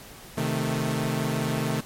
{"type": "chord", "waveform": "sawtooth", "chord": "A diminished", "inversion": "first", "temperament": "equal", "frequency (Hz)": [130.81, 155.56, 220], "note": ["C3", "Eb3", "A3"], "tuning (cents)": [0, 0, 0], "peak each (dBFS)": -25, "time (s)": [0.37, 1.81], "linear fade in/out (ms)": 10, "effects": ["pink hiss -45 dBFS RMS until 1.85 s", "MP3 64 kbps"]}